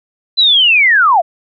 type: linear sweep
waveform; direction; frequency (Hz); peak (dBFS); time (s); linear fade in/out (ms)
sine; down; 4058 to 619; -6; 0.37-1.22; 20
effects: none